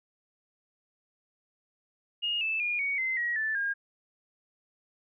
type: tone with pitch steps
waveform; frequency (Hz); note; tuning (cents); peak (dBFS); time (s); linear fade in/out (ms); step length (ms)
sine; 2854 / 2632 / 2428 / 2239 / 2065 / 1904.8 / 1756.8 / 1620.4; F7 / E7 / D#7 / C#7 / C7 / A#6 / A6 / G#6; +37 / -3 / -43 / +17 / -23 / +37 / -3 / -43; -27; 2.22-3.74; 20; 190
effects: none